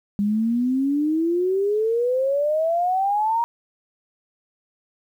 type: exponential sweep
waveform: sine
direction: up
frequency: 200 to 948 Hz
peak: -18 dBFS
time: 0.19-3.44 s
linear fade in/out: 0 ms
effects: 9-bit